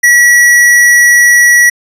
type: tone with hard clipping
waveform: sine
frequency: 1933 Hz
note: B6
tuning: 38 cents flat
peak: -4 dBFS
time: 0.03-1.7 s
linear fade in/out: 10 ms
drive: 15 dB
effects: resampled to 32000 Hz